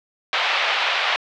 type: band-pass noise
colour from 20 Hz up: white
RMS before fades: -21 dBFS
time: 0.33-1.16 s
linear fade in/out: 0 ms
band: 610 to 3500 Hz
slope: 24 dB/octave
effects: low-pass 6000 Hz 12 dB/octave